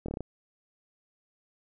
slowing click train, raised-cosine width 2 ms, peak -21 dBFS, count 6, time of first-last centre 0.06-0.207 s, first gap 24 ms, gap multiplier 1.1, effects none

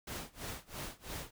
pink noise with tremolo, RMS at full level -41 dBFS, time 0.07-1.31 s, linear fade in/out 5 ms, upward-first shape sine, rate 3 Hz, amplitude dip 95%, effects none

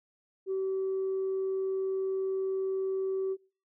sine tone, 382.6 Hz, G4, 42 cents flat, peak -27 dBFS, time 0.46-3.37 s, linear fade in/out 50 ms, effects noise-tail reverb RT60 0.4 s tail -25 dB re dry + tanh soft clip ceiling -25 dBFS

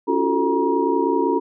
sine tone cluster, 279.6 / 344.5 / 374.6 / 440.5 / 950 Hz, C#4 / F4 / F#4 / A4 / A#5, +15 / -24 / +21 / +2 / +33 cents, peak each -23 dBFS, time 0.07-1.4 s, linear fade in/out 20 ms, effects none

